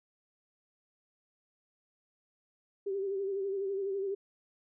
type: tone with vibrato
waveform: sine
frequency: 392 Hz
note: G4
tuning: in tune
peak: -31 dBFS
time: 2.86-4.15 s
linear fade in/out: 10 ms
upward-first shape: sine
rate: 12 Hz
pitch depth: 49 cents each way
effects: none